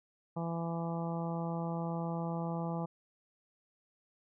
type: harmonic tone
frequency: 167.4 Hz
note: E3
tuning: 27 cents sharp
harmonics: 1 / 2 / 3 / 4 / 5 / 6 / 7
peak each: -35 / -44 / -43 / -44 / -43 / -48 / -49 dBFS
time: 0.36-2.86 s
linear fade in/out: 10 ms
effects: none